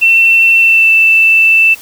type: tone with pitch glide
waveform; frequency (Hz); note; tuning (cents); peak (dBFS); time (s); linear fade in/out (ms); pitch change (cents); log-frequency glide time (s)
sine; 2694 to 2657; E7 to E7; +37 to +13; -4; 0.01-1.75; 20; -24; 0.59-0.91
effects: white hiss -34 dBFS RMS until 1.81 s